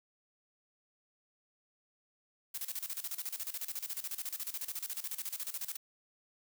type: noise with tremolo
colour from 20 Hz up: blue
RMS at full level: -38 dBFS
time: 2.54-5.77 s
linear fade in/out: 10 ms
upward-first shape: square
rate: 14 Hz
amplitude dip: 80%
effects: none